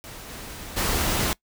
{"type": "noise with level steps", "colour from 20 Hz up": "pink", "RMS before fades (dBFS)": [-40, -38, -24], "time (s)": [0.04, 1.33], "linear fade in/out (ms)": 0, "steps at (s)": [0.28, 0.76], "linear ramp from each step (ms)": 20, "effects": ["noise-tail reverb RT60 0.1 s tail -22 dB re dry"]}